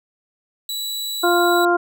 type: tone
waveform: sawtooth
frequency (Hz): 3932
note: B7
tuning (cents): -8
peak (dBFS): -21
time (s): 0.69-1.65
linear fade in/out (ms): 2
type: harmonic tone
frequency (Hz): 349.2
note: F4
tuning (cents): 0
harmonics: 1 / 2 / 3 / 4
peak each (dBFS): -17 / -19 / -23 / -20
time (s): 1.23-1.77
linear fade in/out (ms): 10
effects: none